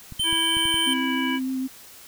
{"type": "clicks", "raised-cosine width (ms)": 5, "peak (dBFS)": -25, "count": 6, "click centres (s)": [0.123, 0.197, 0.328, 0.569, 0.655, 0.743]}
{"type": "tone", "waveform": "square", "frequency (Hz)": 3097, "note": "G7", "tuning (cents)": -22, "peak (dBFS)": -22, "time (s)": [0.19, 0.94], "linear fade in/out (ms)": 10}
{"type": "harmonic tone", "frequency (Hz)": 328.3, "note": "E4", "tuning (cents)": -7, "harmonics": [1, 3, 5, 7, 9], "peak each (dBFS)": [-31, -31, -31, -31, -31], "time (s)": [0.23, 1.4], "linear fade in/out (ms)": 50}
{"type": "tone with vibrato", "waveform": "sine", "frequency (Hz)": 261.6, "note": "C4", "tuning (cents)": 0, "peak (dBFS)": -24, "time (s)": [0.86, 1.68], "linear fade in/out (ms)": 20, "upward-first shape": "sine", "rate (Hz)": 6.5, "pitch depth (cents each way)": 13}
{"effects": ["white hiss -46 dBFS RMS until 2.07 s"]}